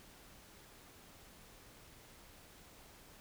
silence, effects pink hiss -59 dBFS RMS until 3.2 s

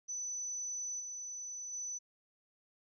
sine tone with level steps, 5990 Hz, F#8, 20 cents sharp, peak -37 / -41 / -38 dBFS, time 0.08-1.99 s, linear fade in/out 20 ms, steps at 0.99 / 1.72 s, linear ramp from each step 20 ms, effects none

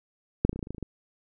clicks, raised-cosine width 3 ms, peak -7 / -11 / -23 / -23 / -22 / -19 / -29 / -20 / -27 / -27 / -20 dBFS, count 11, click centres 0.45 / 0.494 / 0.53 / 0.56 / 0.592 / 0.628 / 0.671 / 0.706 / 0.747 / 0.782 / 0.827 s, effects none

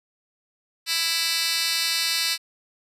10% pulse tone with high-pass filter, 330.2 Hz, E4, 3 cents sharp, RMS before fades -24 dBFS, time 0.86-2.38 s, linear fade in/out 50 ms, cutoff 3400 Hz, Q 3.5, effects resampled to 32000 Hz

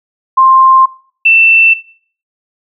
sine tone pair in turn, 1053 / 2674 Hz, C6 / E7, +11 / +24 cents, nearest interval octave + major third, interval 1613 cents, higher second, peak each -3 dBFS, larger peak neither, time 0.37-0.86 / 1.25-1.74 s, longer neither, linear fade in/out 10 ms, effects noise-tail reverb RT60 0.5 s tail -20 dB re dry

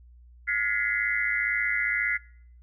sine tone cluster, 1426 / 1689 / 1920 / 2035 / 2137 Hz, F6 / G#6 / B6 / C7 / C7, +36 / +29 / -49 / -49 / +36 cents, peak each -31 / -32 / -34 / -26 / -33 dBFS, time 0.47-2.18 s, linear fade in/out 20 ms, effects noise-tail reverb RT60 0.7 s tail -25 dB re dry + added 60 Hz sine -49 dBFS peak until 2.62 s

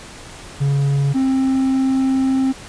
triangle tone pair in turn, 140.2 / 264.7 Hz, C#3 / C4, +20 / +20 cents, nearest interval major seventh, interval 1100 cents, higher second, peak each -12 dBFS, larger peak neither, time 0.6-1.14 / 1.14-2.53 s, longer second, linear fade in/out 20 ms, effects pink hiss -37 dBFS RMS until 2.68 s + resampled to 22050 Hz

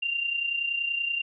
sine tone with amplitude modulation, 2779 Hz, F7, 9 cents flat, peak -23 dBFS, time 0.02-1.22 s, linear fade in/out 10 ms, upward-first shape sine, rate 30.5 Hz, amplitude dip 60%, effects none

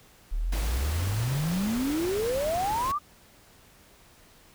sine exponential sweep, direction up, 34.65 to 1230 Hz, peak -25 dBFS, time 0.31-2.99 s, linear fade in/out 20 ms
pink noise, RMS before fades -36 dBFS, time 0.52-2.92 s, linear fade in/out 5 ms
effects pink hiss -56 dBFS RMS until 4.54 s

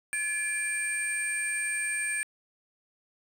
sine tone cluster, 1717 / 2379 / 8690 Hz, A6 / D7 / C#9, -43 / +22 / -35 cents, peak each -31 dBFS, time 0.13-2.23 s, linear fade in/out 0 ms, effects tanh soft clip ceiling -23 dBFS + 10-bit

